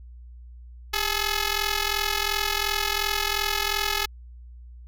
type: ring-modulated tone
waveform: 5% pulse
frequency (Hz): 425.6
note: G#4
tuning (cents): +42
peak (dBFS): -9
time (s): 0.93-4.06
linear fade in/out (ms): 10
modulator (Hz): 447
effects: added 60 Hz sine -41 dBFS peak until 4.87 s